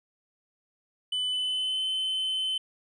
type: tone with pitch glide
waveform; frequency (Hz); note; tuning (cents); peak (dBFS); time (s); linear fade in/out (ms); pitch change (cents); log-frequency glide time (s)
triangle; 3000 to 3058; F#7 to G7; +23 to -44; -25; 1.12-2.58; 5; +33; 1.3-1.84
effects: resampled to 22050 Hz